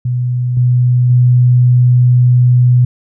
sine tone with level steps, 123.9 Hz, B2, 6 cents sharp, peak -12 / -7 / -5 dBFS, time 0.05-2.85 s, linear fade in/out 5 ms, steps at 0.57 / 1.1 s, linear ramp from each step 2 ms, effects none

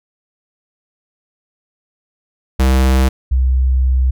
square / sine tone pair in turn, 65.41 / 64.4 Hz, C2 / C2, 0 / -27 cents, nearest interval unison, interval 27 cents, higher first, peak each -10 dBFS, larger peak neither, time 2.59-3.09 / 3.31-4.11 s, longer second, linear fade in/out 10 ms, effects none

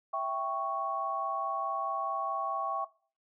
sine chord, C# diminished, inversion first, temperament equal, 659.3 / 784 / 1108.7 Hz, E5 / G5 / C#6, 0 / 0 / 0 cents, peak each -36 / -36 / -32 dBFS, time 0.13-2.85 s, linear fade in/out 10 ms, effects noise-tail reverb RT60 0.4 s tail -19 dB re dry

